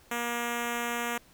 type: tone with notch filter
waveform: 5% pulse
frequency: 237.5 Hz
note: A#3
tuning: 33 cents sharp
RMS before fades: -32 dBFS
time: 0.11-1.18 s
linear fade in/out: 5 ms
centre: 4400 Hz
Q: 1.4
effects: pink hiss -59 dBFS RMS until 1.33 s